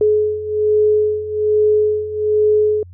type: beating tone pair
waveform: sine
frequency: 423.7 / 424.9 Hz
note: G#4 / G#4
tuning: +35 / +40 cents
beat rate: 1.2 Hz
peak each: -18 / -14 dBFS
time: 0.01-2.83 s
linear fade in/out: 2 ms
effects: added 89 Hz sine -36 dBFS peak until 2.93 s